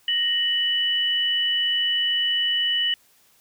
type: tone pair together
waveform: sine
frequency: 1864.7 / 2966 Hz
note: A#6 / F#7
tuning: 0 / +4 cents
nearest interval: minor sixth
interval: 804 cents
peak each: -28 / -20 dBFS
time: 0.08-2.94 s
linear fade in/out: 2 ms
effects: white hiss -59 dBFS RMS until 3.4 s